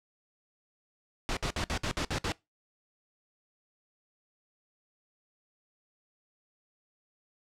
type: noise bursts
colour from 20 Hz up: pink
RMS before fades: -31 dBFS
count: 8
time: 1.29-2.32 s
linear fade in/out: 0 ms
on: 78 ms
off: 58 ms
effects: noise-tail reverb RT60 0.2 s tail -21 dB re dry + low-pass 6000 Hz 12 dB/octave